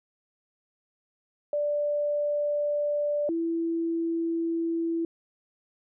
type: tone pair in turn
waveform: sine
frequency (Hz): 587 / 332.2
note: D5 / E4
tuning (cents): -1 / +13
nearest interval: minor seventh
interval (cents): 986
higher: first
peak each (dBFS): -24 / -25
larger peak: first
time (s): 1.53-3.29 / 3.29-5.05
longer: neither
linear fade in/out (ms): 2
effects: none